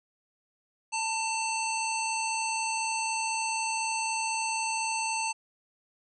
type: harmonic tone with a mistuned harmonic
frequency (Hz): 893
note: A5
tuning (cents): +25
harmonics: 1 / 3 / 5 / 7 / 9 / 10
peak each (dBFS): -31 / -33 / -39 / -38 / -38 / -43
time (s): 0.92-5.33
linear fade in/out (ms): 20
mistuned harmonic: 10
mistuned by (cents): -50
effects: none